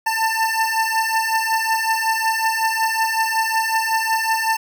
25% pulse beating tone pair, 890 / 895.4 Hz, A5 / A5, +20 / +30 cents, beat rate 5.4 Hz, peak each -17 / -17 dBFS, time 0.06-4.57 s, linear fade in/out 10 ms, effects none

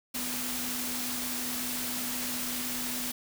sine tone in noise, 247.3 Hz, B3, 3 cents sharp, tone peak -39 dBFS, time 0.14-3.12 s, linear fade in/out 10 ms, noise white, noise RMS -34 dBFS, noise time 0.14-3.12 s, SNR -8 dB, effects none

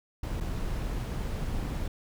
brown noise with dropouts, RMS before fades -32 dBFS, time 0.23-1.88 s, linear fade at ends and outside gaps 5 ms, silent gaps 0.403-0.407 s, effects none

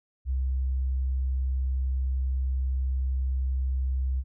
sine tone, 65.2 Hz, C2, 5 cents flat, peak -24 dBFS, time 0.25-4.24 s, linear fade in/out 50 ms, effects none

